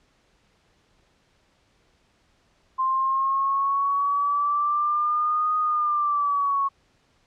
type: exponential two-way sweep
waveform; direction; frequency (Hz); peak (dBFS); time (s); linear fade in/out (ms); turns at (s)
sine; up then down; 1046.5 to 1242 to 1099; -20; 2.78-6.69; 20; 5.57
effects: pink hiss -64 dBFS RMS until 7.26 s + low-pass 6000 Hz 12 dB/octave